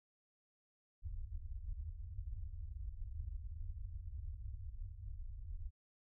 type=low-pass noise; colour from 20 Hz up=pink; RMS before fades=-45 dBFS; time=1.02-5.71 s; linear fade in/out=50 ms; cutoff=100 Hz; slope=96 dB/octave; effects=none